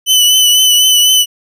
sawtooth tone with vibrato, 2998 Hz, F#7, 22 cents sharp, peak -3 dBFS, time 0.06-1.26 s, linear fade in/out 50 ms, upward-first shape triangle, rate 4 Hz, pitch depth 36 cents each way, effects none

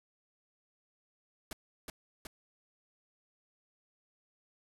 pink noise with echo, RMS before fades -41 dBFS, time 1.51-1.53 s, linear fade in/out 2 ms, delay 370 ms, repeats 2, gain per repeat -2 dB, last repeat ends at 2.27 s, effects resampled to 32000 Hz

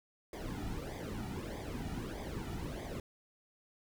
brown noise with flanger, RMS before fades -41 dBFS, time 0.33-3 s, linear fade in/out 2 ms, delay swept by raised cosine 0.71 to 1.91 ms, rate 1.6 Hz, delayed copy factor -0.75, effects none

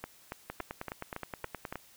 two click trains, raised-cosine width 0.5 ms, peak -22 / -22 dBFS, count 7 / 13, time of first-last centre 0.04-1.725 / 0.5-1.757 s, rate 3.56 / 9.55 Hz, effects white hiss -59 dBFS RMS until 1.96 s

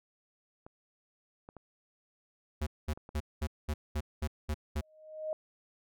clicks, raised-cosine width 1 ms, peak -34 dBFS, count 5, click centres 0.665 / 1.489 / 1.567 / 2.975 / 3.091 s
square tone bursts, 75.5 Hz, D2, 48 cents sharp, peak -31 dBFS, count 9, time 2.61-4.812 s, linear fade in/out 10 ms, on 58 ms, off 210 ms
sine tone with exponential growth, 622.3 Hz, D#5, in tune, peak -30 dBFS, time 4.77-5.33 s, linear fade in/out 1 ms, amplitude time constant 120 ms
effects none

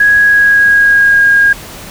sine tone with pitch glide, 1661.2 to 1628 Hz, G#6 to G#6, 0 to -35 cents, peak -4 dBFS, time 0-1.53 s, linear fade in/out 5 ms, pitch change -35 cents, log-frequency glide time 0.19-1.23 s, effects pink hiss -29 dBFS RMS until 1.9 s

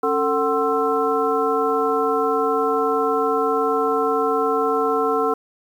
sine tone cluster, 275.4 / 447.3 / 748 / 1053 / 1327 Hz, C#4 / A4 / F#5 / C6 / E6, -11 / +28 / +19 / +11 / +11 cents, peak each -27 / -20 / -25 / -25 / -24 dBFS, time 0.03-5.34 s, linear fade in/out 5 ms, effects 8-bit

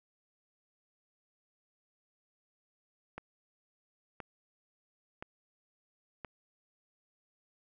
click train, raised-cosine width 0.5 ms, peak -26 dBFS, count 4, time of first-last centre 3.18-6.247 s, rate 0.978 Hz, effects none

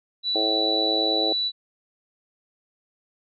sine tone, 3951 Hz, B7, in tune, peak -22 dBFS, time 0.23-1.52 s, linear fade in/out 50 ms
harmonic tone, 109.1 Hz, A2, 14 cents flat, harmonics 3 / 4 / 5 / 6 / 7, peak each -28 / -29 / -30 / -31 / -31 dBFS, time 0.35-1.33 s, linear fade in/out 5 ms
effects none

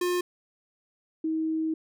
square / sine tone pair in turn, 356.5 / 318.3 Hz, F4 / D#4, +36 / +39 cents, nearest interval major second, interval 197 cents, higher first, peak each -25 dBFS, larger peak neither, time 0.01-0.21 / 1.24-1.74 s, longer second, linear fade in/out 5 ms, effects none

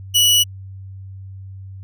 sawtooth tone, 2939 Hz, F#7, 12 cents flat, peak -8 dBFS, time 0.14-0.44 s, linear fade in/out 20 ms, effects added 96 Hz sine -32 dBFS peak until 1.83 s

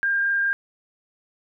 sine tone with frequency modulation, 1602 Hz, G6, 37 cents sharp, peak -19 dBFS, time 0.03-0.53 s, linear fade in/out 0 ms, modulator 24.7 Hz, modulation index 0.54, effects none

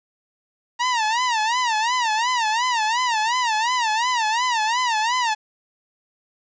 sawtooth tone with vibrato, 931 Hz, A#5, 2 cents flat, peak -15 dBFS, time 0.79-5.35 s, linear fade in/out 20 ms, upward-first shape sine, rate 2.8 Hz, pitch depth 150 cents each way, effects resampled to 16000 Hz + 8-bit

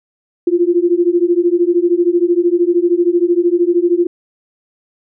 sine beating tone pair, 341.9 / 354.9 Hz, F4 / F4, -37 / +28 cents, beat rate 13 Hz, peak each -13 dBFS, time 0.47-4.07 s, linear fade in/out 5 ms, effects none

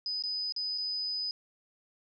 sine tone with dropouts, 4997 Hz, D#8, 7 cents sharp, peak -31 dBFS, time 0.06-1.31 s, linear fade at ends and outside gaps 1 ms, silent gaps 0.224-0.237 / 0.523-0.563 / 0.778-0.782 s, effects none

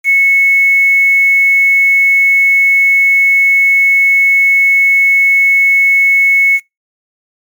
sine tone with quantisation, 2200 Hz, C#7, 14 cents flat, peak -5 dBFS, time 0.04-6.6 s, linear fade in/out 50 ms, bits 5, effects noise-tail reverb RT60 0.2 s tail -25 dB re dry + MP3 96 kbps

